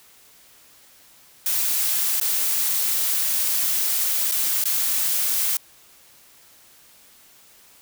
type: noise with dropouts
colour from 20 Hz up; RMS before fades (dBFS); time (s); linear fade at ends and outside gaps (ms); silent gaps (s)
blue; -22; 1.46-5.57; 2; 2.2-2.212 / 4.314-4.319 / 4.64-4.654
effects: white hiss -52 dBFS RMS until 7.81 s